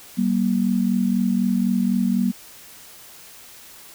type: tone pair together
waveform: sine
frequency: 192.6 / 236.6 Hz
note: G3 / A#3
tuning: -30 / +26 cents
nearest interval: major third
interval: 356 cents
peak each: -20 dBFS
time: 0.17-2.32 s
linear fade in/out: 20 ms
effects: white hiss -44 dBFS RMS until 3.94 s